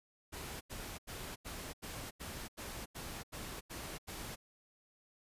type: noise bursts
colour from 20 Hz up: pink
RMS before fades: -45 dBFS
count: 11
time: 0.32-4.36 s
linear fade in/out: 20 ms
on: 290 ms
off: 85 ms
effects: resampled to 32000 Hz